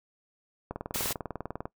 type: click train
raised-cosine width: 1 ms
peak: -20 dBFS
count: 20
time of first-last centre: 0.71-1.655 s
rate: 20.1 Hz
type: noise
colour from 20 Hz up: white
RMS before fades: -32 dBFS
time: 0.94-1.13 s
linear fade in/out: 5 ms
effects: noise-tail reverb RT60 0.1 s tail -20 dB re dry